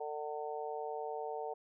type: harmonic tone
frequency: 150 Hz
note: D3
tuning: 37 cents sharp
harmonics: 3 / 4 / 5 / 6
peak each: -41 / -45 / -42 / -46 dBFS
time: 0-1.54 s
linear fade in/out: 10 ms
effects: none